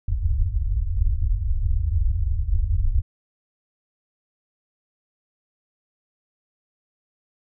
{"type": "low-pass noise", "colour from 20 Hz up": "pink", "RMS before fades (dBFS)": -21, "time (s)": [0.08, 3.02], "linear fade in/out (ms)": 5, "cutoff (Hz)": 100, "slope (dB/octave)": 96, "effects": []}